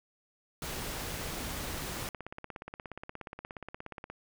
pink noise, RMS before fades -38 dBFS, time 0.62-2.09 s, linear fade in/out 2 ms
click train, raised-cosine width 0.5 ms, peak -26 dBFS, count 37, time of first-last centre 1.97-4.1 s, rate 16.9 Hz
effects none

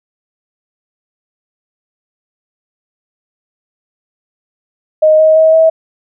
sine tone with pitch steps, 622 / 629.6 / 637.3 / 645.1 Hz, D#5 / D#5 / D#5 / E5, -1 / +20 / +41 / -38 cents, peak -4 dBFS, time 5.02-5.7 s, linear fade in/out 10 ms, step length 170 ms, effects none

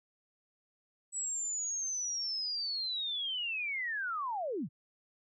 sine linear sweep, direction down, 7902 to 105.7 Hz, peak -33 dBFS, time 1.12-4.69 s, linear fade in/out 50 ms, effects none

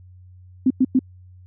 sine tone bursts, 258.3 Hz, C4, 22 cents flat, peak -12 dBFS, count 3, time 0.66-0.992 s, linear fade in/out 5 ms, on 44 ms, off 100 ms, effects added 91 Hz sine -43 dBFS peak until 1.46 s

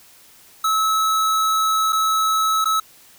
square tone with dropouts, 1297 Hz, E6, 28 cents flat, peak -17 dBFS, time 0.64-2.8 s, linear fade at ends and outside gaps 5 ms, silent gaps 1.924-1.928 / 2.645-2.655 s, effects white hiss -49 dBFS RMS until 3.18 s

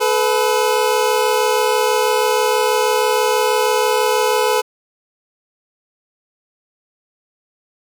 25% pulse tone pair together, 431.4 / 497.6 Hz, A4 / B4, -34 / +13 cents, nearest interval major second, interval 247 cents, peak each -13 dBFS, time 0-4.62 s, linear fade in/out 20 ms, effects none

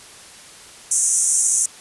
white band-pass noise, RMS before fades -18 dBFS, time 0.91-1.66 s, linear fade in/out 5 ms, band 6000 to 10000 Hz, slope 96 dB/octave, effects white hiss -42 dBFS RMS until 1.8 s + resampled to 24000 Hz

